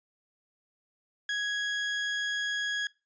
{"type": "tone", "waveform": "30% pulse", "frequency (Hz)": 1661.2, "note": "G#6", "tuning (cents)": 0, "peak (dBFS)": -26, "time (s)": [1.29, 2.87], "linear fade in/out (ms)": 2, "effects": ["noise-tail reverb RT60 0.3 s tail -23 dB re dry", "resampled to 16000 Hz"]}